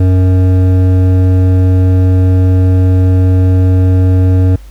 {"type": "tone with hard clipping", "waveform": "triangle", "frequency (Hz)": 92.5, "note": "F#2", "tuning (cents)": 0, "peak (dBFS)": -7, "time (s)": [0, 4.56], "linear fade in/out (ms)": 5, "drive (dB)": 15, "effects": ["added 50 Hz sine -29 dBFS peak until 4.7 s", "pink hiss -45 dBFS RMS until 4.7 s"]}